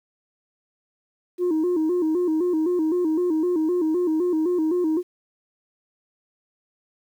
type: tone with vibrato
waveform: sine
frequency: 335.3 Hz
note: E4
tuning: 30 cents sharp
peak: -17 dBFS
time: 1.38-5.03 s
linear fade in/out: 50 ms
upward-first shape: square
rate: 3.9 Hz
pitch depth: 110 cents each way
effects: tanh soft clip ceiling -17 dBFS + 9-bit